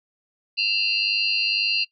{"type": "tone cluster", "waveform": "sine", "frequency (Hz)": [2698, 2800, 4194, 4698], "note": ["E7", "F7", "C8", "D8"], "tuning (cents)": [40, 4, 3, 0], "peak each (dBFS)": -25, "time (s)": [0.57, 1.85], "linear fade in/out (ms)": 20, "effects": ["noise-tail reverb RT60 0.1 s tail -20 dB re dry", "MP3 96 kbps"]}